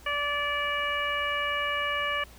harmonic tone, 580 Hz, D5, 22 cents flat, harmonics 1 / 2 / 3 / 4 / 5, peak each -35 / -31 / -32 / -33 / -34 dBFS, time 0.06-2.24 s, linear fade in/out 5 ms, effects added 60 Hz sine -50 dBFS peak until 2.38 s + pink hiss -53 dBFS RMS until 2.38 s

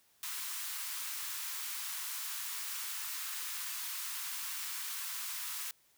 white high-pass noise, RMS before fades -40 dBFS, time 0.23-5.71 s, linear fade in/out 2 ms, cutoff 930 Hz, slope 48 dB/octave, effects white hiss -69 dBFS RMS until 5.97 s

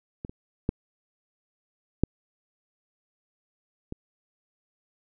clicks, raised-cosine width 3 ms, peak -21 / -27 / -11 / -7 / -21 dBFS, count 5, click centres 0.249 / 0.295 / 0.691 / 2.036 / 3.924 s, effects none

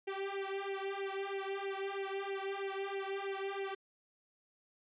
sawtooth tone with flanger, 392 Hz, G4, in tune, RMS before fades -39 dBFS, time 0.07-3.75 s, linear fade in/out 10 ms, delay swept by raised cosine 0.39 to 2.19 ms, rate 3.1 Hz, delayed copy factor +0.95, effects resampled to 8000 Hz

